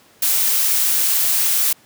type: noise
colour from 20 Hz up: blue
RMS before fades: -17 dBFS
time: 0.22-1.73 s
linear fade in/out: 5 ms
effects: pink hiss -51 dBFS RMS until 1.85 s + high-pass 150 Hz 12 dB/octave